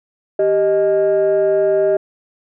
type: tone pair together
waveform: sine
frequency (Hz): 391.3 / 622.3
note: G4 / D#5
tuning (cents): -3 / 0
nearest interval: minor sixth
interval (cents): 803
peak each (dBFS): -13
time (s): 0.39-1.97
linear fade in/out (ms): 5
effects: tanh soft clip ceiling -8 dBFS